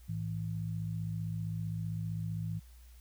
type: tone pair together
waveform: sine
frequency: 108 / 163.42 Hz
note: A2 / E3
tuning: -32 / -15 cents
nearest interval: perfect fifth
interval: 717 cents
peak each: -36 / -37 dBFS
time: 0.08-2.6 s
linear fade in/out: 20 ms
effects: added 60 Hz sine -52 dBFS peak until 3 s + white hiss -65 dBFS RMS until 3 s